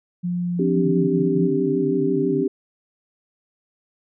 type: tone with pitch glide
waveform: sine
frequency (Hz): 176.7 to 172.86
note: F3 to F3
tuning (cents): +21 to -17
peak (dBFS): -21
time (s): 0.23-1.5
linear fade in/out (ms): 20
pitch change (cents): -38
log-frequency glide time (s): 0.4-0.82
type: chord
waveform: sine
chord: C suspended second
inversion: none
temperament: equal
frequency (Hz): 261.6 / 293.7 / 392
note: C4 / D4 / G4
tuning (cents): 0 / 0 / 0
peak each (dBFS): -23 / -24 / -21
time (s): 0.59-2.48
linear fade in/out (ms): 5
type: tone with vibrato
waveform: sine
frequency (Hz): 164.81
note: E3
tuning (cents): 0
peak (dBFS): -26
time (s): 0.76-2.44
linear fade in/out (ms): 20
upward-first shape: sine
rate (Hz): 6.1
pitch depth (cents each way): 200
effects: none